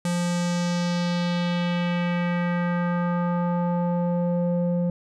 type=tone with low-pass filter sweep; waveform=square; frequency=174.8 Hz; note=F3; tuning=2 cents sharp; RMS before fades=-24 dBFS; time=0.05-4.9 s; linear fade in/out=2 ms; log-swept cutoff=9000 to 430 Hz; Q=1.9; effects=none